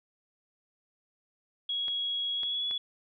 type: tone with pitch glide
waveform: sine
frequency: 3322 to 3394 Hz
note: G#7 to G#7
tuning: 0 to +37 cents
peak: -29 dBFS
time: 1.69-2.78 s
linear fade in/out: 5 ms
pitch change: +37 cents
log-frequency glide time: 2.34-2.66 s
type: clicks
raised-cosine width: 0.3 ms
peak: -28 dBFS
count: 3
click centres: 1.882 / 2.433 / 2.711 s
effects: none